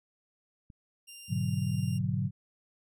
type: clicks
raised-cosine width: 5 ms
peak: -38 dBFS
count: 2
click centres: 0.702 / 1.387 s
type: tone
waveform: 15% pulse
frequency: 2791 Hz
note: F7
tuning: 2 cents flat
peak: -39 dBFS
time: 1.07-1.99 s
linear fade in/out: 20 ms
type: chord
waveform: sine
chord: G# half-diminished seventh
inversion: none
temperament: equal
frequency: 103.83 / 123.47 / 146.83 / 185 Hz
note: G#2 / B2 / D3 / F#3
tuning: 0 / 0 / 0 / 0 cents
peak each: -33 dBFS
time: 1.28-2.31 s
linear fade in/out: 50 ms
effects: none